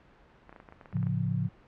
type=clicks; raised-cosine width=0.5 ms; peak=-32 dBFS; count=12; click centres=0.494 / 0.527 / 0.562 / 0.601 / 0.688 / 0.724 / 0.812 / 0.858 / 0.927 / 0.968 / 1.029 / 1.069 s
type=chord; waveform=sine; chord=A augmented; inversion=none; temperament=equal; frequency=110 / 138.59 / 174.61 Hz; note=A2 / C#3 / E#3; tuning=0 / 0 / 0 cents; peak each=-31 dBFS; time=0.93-1.49 s; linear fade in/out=20 ms
effects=pink hiss -58 dBFS RMS until 1.67 s + low-pass 2000 Hz 12 dB/octave